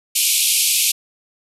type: band-pass noise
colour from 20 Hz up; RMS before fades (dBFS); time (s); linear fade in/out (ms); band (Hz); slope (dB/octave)
white; -17; 0.15-0.92; 10; 2300 to 13000; 96
effects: none